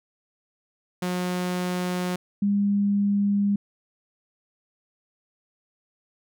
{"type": "tone pair in turn", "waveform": ["sawtooth", "sine"], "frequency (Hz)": [180, 202], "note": ["F#3", "G#3"], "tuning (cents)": [-47, -48], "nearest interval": "major second", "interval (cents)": 199, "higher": "second", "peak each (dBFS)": [-21, -19], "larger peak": "second", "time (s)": [[1.02, 2.16], [2.42, 3.56]], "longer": "neither", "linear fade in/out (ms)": 5, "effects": []}